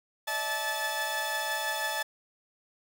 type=tone cluster; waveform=sawtooth; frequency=583 / 644 / 868 / 1742 Hz; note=D5 / E5 / A5 / A6; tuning=-13 / -41 / -24 / -18 cents; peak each=-37 / -35 / -30 / -29 dBFS; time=0.27-2.03 s; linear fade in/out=10 ms; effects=none